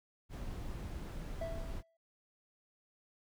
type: noise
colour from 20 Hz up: brown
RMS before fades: -42 dBFS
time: 0.29-1.83 s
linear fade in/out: 50 ms
type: tone with exponential decay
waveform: triangle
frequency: 659.3 Hz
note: E5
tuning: in tune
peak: -34 dBFS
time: 1.41-1.97 s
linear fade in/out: 5 ms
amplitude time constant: 120 ms
effects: none